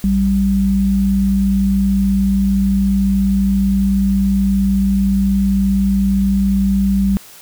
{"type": "tone pair together", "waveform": "sine", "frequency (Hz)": [58.2, 195.4], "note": ["A#1", "G3"], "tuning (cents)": [-2, -5], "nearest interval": "octave + major sixth", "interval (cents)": 2097, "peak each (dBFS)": [-19, -12], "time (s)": [0.04, 7.17], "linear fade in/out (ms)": 0, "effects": ["white hiss -40 dBFS RMS until 7.41 s"]}